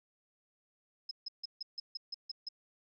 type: tone bursts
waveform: sine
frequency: 5130 Hz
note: E8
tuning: 48 cents flat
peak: -37 dBFS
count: 9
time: 1.09-2.488 s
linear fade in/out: 5 ms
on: 22 ms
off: 150 ms
effects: none